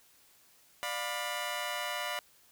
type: chord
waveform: 15% pulse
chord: B diminished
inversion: first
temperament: just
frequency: 592.7 / 711.2 / 987.8 Hz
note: D5 / F5 / B5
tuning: +16 / +31 / 0 cents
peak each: -32 dBFS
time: 0.83-2.19 s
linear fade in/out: 0 ms
effects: white hiss -63 dBFS RMS until 2.51 s